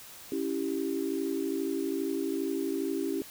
sine chord, C# diminished, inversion none, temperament equal, 277.2 / 329.6 / 392 Hz, C#4 / E4 / G4, 0 / 0 / 0 cents, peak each -33 dBFS, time 0.32-3.22 s, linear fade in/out 2 ms, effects white hiss -48 dBFS RMS until 3.3 s

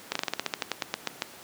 slowing click train, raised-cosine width 0.2 ms, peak -9 dBFS, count 15, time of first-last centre 0.12-1.221 s, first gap 34 ms, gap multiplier 1.12, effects pink hiss -47 dBFS RMS until 1.43 s + high-pass 200 Hz 12 dB/octave

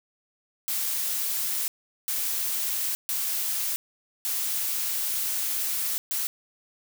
blue noise bursts at uneven times, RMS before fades -28 dBFS, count 5, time 0.68-1.68 / 2.08-2.95 / 3.09-3.76 / 4.25-5.98 / 6.11-6.27 s, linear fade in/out 0 ms, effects none

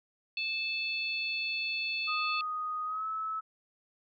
harmonic tone, 875 Hz, A5, 10 cents flat, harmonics 3 / 4 / 5, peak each -32 / -41 / -38 dBFS, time 0.37-2.41 s, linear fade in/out 2 ms
sine tone with pitch glide, 1244.5 to 1300.3 Hz, D#6 to E6, 0 to -24 cents, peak -32 dBFS, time 2.07-3.41 s, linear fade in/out 20 ms, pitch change +76 cents, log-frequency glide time 2.85-3.06 s
effects none

